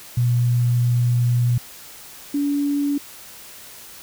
sine tone pair in turn, 121.2 / 286 Hz, B2 / D4, -32 / -46 cents, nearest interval octave + minor third, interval 1486 cents, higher second, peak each -15 / -18 dBFS, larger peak first, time 0.17-1.58 / 2.34-2.98 s, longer first, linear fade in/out 5 ms, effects white hiss -41 dBFS RMS until 4.02 s

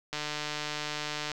click train, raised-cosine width 0.2 ms, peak -16 dBFS, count 179, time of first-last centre 0.13-1.317 s, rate 150 Hz, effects none

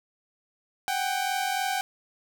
sawtooth tone pair together, 751 / 794.4 Hz, F#5 / G5, +26 / +23 cents, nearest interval minor second, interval 97 cents, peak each -25 dBFS, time 0.88-1.81 s, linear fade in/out 0 ms, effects none

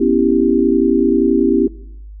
sine chord, C# half-diminished seventh, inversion third, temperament equal, 246.9 / 277.2 / 329.6 / 392 Hz, B3 / C#4 / E4 / G4, 0 / 0 / 0 / 0 cents, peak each -16 dBFS, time 0-1.68 s, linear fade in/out 10 ms, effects noise-tail reverb RT60 0.7 s tail -20 dB re dry + added 51 Hz sine -31 dBFS peak until 2.2 s

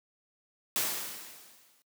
white noise with exponential decay, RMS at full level -28 dBFS, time 0.76-1.82 s, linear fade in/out 0 ms, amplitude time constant 230 ms, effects noise-tail reverb RT60 0.1 s tail -22 dB re dry + high-pass 150 Hz 12 dB/octave

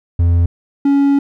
triangle tone pair in turn, 85.7 / 280.1 Hz, F2 / C#4, -32 / +18 cents, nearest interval octave + major sixth, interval 2050 cents, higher second, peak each -7 dBFS, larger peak neither, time 0.19-0.46 / 0.85-1.19 s, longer second, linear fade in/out 5 ms, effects none

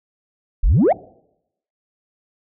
sine exponential sweep, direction up, 30.87 to 830.6 Hz, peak -9 dBFS, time 0.63-0.93 s, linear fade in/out 10 ms, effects noise-tail reverb RT60 0.8 s tail -24 dB re dry + tanh soft clip ceiling -9 dBFS

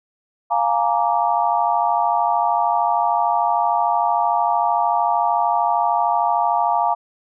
sine chord, Bb dominant seventh, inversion second, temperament just, 699.2 / 839.1 / 932.3 / 1165.4 Hz, F5 / Ab5 / Bb5 / D6, +2 / +18 / 0 / -14 cents, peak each -20 / -21 / -20 / -25 dBFS, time 0.5-6.95 s, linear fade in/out 20 ms, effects none

